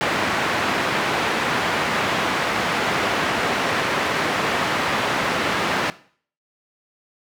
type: band-pass noise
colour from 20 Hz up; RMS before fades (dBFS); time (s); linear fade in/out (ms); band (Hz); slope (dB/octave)
white; -22; 0.01-5.9; 0; 120 to 1900; 12
effects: noise-tail reverb RT60 0.5 s tail -18 dB re dry